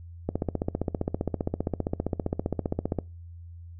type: click train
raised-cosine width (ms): 2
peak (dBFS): -13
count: 42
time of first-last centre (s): 0.29-2.987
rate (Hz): 15.2
effects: noise-tail reverb RT60 0.3 s tail -24 dB re dry + added 85 Hz sine -41 dBFS peak until 3.79 s